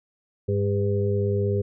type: harmonic tone with a mistuned harmonic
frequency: 101.1 Hz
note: G#2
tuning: 46 cents flat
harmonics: 1 / 2 / 4 / 5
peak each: -23 / -31 / -25 / -31 dBFS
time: 0.48-1.62 s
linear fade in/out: 10 ms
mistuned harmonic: 5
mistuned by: -17 cents
effects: none